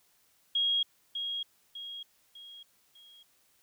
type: tone with echo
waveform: sine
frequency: 3279 Hz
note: G#7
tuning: 23 cents flat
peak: -25 dBFS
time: 0.55-0.83 s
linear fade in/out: 5 ms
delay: 600 ms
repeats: 4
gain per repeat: -7 dB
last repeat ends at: 3.23 s
effects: white hiss -68 dBFS RMS until 3.62 s